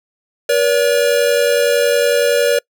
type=tone pair together; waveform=square; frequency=480.1 / 570.9 Hz; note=B4 / D5; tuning=-49 / -49 cents; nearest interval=minor third; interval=300 cents; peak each=-15 dBFS; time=0.49-2.59 s; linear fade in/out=5 ms; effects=noise-tail reverb RT60 0.1 s tail -26 dB re dry